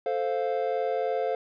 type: chord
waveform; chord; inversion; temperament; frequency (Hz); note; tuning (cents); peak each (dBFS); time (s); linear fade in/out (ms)
triangle; F major; first; equal; 440 / 523.3 / 698.5; A4 / C5 / F5; 0 / 0 / 0; -28 / -27 / -28; 0.06-1.35; 2
effects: resampled to 11025 Hz